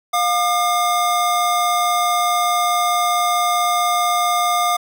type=tone pair together; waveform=square; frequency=708 / 1208.2 Hz; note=F5 / D6; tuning=+23 / +49 cents; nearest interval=major sixth; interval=926 cents; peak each=-19 dBFS; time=0.13-4.77 s; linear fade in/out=10 ms; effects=none

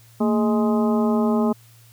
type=harmonic tone with a mistuned harmonic; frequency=208.8 Hz; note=G#3; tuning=10 cents sharp; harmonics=1 / 2 / 3 / 4 / 5 / 6; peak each=-18 / -24 / -28 / -30 / -32 / -34 dBFS; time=0.2-1.53 s; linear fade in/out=10 ms; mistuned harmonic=1; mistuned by=+140 cents; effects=added 115 Hz sine -49 dBFS peak until 1.92 s + white hiss -54 dBFS RMS until 1.92 s

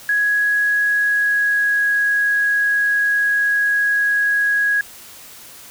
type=tone with pitch glide; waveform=sine; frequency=1668 to 1658.4 Hz; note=G#6 to G#6; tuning=+7 to -3 cents; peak=-14 dBFS; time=0.09-4.81 s; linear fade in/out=2 ms; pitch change=-10 cents; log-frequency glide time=0.79-1.87 s; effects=white hiss -40 dBFS RMS until 5.7 s

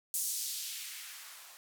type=noise with band-pass filter sweep; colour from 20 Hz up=violet; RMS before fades=-40 dBFS; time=0.14-1.57 s; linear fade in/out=0 ms; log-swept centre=8300 to 700 Hz; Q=1.2; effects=none

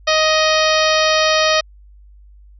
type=harmonic tone with a mistuned harmonic; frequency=625 Hz; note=D#5; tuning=8 cents sharp; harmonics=1 / 2 / 3 / 4 / 5 / 6 / 7 / 8 / 9; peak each=-16 / -19 / -21 / -22 / -23 / -24 / -24 / -25 / -26 dBFS; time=0.07-1.61 s; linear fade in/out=10 ms; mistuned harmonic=9; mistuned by=+16 cents; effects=added 50 Hz sine -41 dBFS peak until 2.59 s

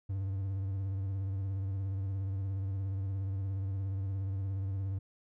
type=tone with vibrato; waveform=triangle; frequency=96.9 Hz; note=G2; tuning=20 cents flat; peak=-30 dBFS; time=0.09-4.99 s; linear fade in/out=10 ms; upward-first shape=triangle; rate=17 Hz; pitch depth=59 cents each way; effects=none

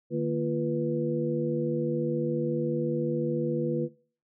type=tone cluster; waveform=sine; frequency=150.6 / 230.6 / 344.7 / 489.8 Hz; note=D3 / A#3 / F4 / B4; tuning=+44 / -19 / -23 / -14 cents; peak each=-31 dBFS; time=0.1-3.89 s; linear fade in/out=50 ms; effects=noise-tail reverb RT60 0.4 s tail -18 dB re dry

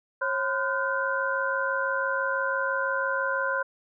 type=tone cluster; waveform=sine; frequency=543 / 1020 / 1428 / 1534 Hz; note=C#5 / C6 / F6 / G6; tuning=-36 / -44 / +38 / -38 cents; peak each=-30 dBFS; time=0.21-3.63 s; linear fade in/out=10 ms; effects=none

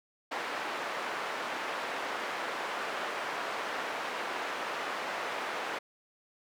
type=band-pass noise; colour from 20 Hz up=white; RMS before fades=-36 dBFS; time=0.31-5.79 s; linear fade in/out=10 ms; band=410 to 1600 Hz; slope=12 dB/octave; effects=none

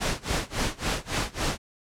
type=noise with tremolo; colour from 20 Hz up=pink; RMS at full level=-25 dBFS; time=0-1.58 s; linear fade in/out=20 ms; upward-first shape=sine; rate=3.6 Hz; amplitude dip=95%; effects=low-pass 8000 Hz 12 dB/octave

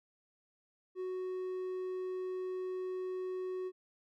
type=tone; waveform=triangle; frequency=370 Hz; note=F#4; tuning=in tune; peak=-34 dBFS; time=0.95-3.72 s; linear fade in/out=50 ms; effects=none

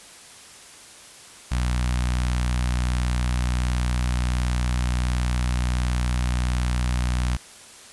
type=tone with notch filter; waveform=sawtooth; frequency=61.4 Hz; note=B1; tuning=9 cents flat; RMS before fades=-23 dBFS; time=1.51-7.37 s; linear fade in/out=10 ms; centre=420 Hz; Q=0.54; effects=white hiss -45 dBFS RMS until 7.92 s + resampled to 24000 Hz

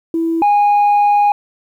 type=tone pair in turn; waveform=sine; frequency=329.6 / 822.2 Hz; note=E4 / G#5; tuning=0 / -18 cents; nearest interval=octave + major third; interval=1582 cents; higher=second; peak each=-13 / -6 dBFS; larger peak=second; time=0.14-0.42 / 0.42-1.32 s; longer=second; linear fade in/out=2 ms; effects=tanh soft clip ceiling -8 dBFS + 8-bit

